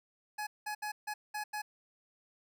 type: tone bursts at uneven times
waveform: 25% pulse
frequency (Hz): 843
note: G#5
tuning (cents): +26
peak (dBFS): -32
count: 6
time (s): 0.38-0.47 / 0.66-0.75 / 0.82-0.92 / 1.07-1.14 / 1.34-1.44 / 1.53-1.62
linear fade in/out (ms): 10
effects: none